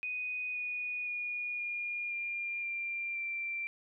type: tone with pitch steps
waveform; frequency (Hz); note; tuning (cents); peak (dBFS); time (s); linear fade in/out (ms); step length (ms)
sine; 2489 / 2466 / 2443 / 2421 / 2399 / 2377 / 2355; D#7 / D#7 / D#7 / D#7 / D7 / D7 / D7; 0 / -16 / -32 / -48 / +36 / +20 / +4; -34; 0.03-3.67; 0; 520
effects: none